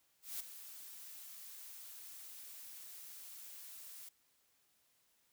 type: noise with ADSR envelope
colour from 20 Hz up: blue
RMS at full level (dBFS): -41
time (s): 0.22-4.09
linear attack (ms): 180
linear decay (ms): 8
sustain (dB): -11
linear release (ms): 5
effects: white hiss -75 dBFS RMS until 5.32 s